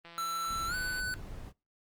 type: click train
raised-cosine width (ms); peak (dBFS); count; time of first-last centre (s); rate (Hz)
0.3; -34; 161; 0.05-0.997; 169
type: tone with pitch glide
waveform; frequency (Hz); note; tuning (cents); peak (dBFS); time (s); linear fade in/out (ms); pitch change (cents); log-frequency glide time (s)
square; 1335 to 1498.5; E6 to F#6; +22 to +22; -33; 0.18-1.14; 0; +200; 0.67-0.75
type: noise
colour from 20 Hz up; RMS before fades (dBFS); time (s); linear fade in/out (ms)
brown; -43; 0.47-1.53; 50
effects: noise-tail reverb RT60 0.3 s tail -24 dB re dry + Opus 32 kbps